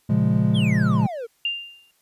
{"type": "chord", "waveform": "triangle", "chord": "Bb minor seventh", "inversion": "none", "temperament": "equal", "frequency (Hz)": [116.54, 138.59, 174.61, 207.7], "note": ["Bb2", "Db3", "F3", "Ab3"], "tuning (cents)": [0, 0, 0, 0], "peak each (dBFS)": [-20, -21, -21, -19], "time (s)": [0.09, 1.07], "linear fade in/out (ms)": 10}
{"type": "exponential sweep", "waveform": "triangle", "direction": "down", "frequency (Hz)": [3506, 437.5], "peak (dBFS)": -26, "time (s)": [0.54, 1.27], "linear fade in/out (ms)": 20}
{"type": "tone with exponential decay", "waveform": "sine", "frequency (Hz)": 2794, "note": "F7", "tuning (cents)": 0, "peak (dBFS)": -19, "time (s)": [1.45, 1.91], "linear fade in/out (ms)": 2, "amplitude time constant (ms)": 100}
{"effects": ["white hiss -64 dBFS RMS until 2.01 s", "resampled to 32000 Hz"]}